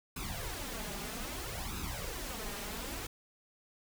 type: noise with flanger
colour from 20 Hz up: pink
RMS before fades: -40 dBFS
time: 0.16-3.07 s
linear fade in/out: 5 ms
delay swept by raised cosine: 0.78 to 4.98 ms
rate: 0.62 Hz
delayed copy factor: +0.75
effects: none